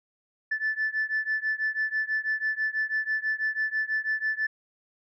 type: beating tone pair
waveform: sine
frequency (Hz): 1747 / 1753.1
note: A6 / A6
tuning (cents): -13 / -7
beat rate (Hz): 6.1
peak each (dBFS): -27 / -28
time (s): 0.51-4.47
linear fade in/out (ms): 10
effects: tanh soft clip ceiling -20 dBFS